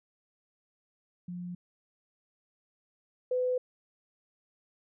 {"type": "tone pair in turn", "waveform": "sine", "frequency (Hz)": [177.3, 503.2], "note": ["F3", "B4"], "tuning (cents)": [26, 32], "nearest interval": "octave + tritone", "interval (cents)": 1806, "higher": "second", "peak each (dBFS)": [-36, -26], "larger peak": "second", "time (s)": [[1.28, 1.55], [3.31, 3.58]], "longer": "neither", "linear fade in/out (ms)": 5, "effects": []}